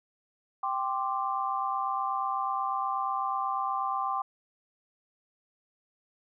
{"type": "chord", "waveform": "sine", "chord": "G suspended fourth", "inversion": "none", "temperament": "equal", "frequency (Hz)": [784, 1046.5, 1174.7], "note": ["G5", "C6", "D6"], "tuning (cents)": [0, 0, 0], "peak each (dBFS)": -32, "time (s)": [0.63, 4.22], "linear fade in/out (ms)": 5, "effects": []}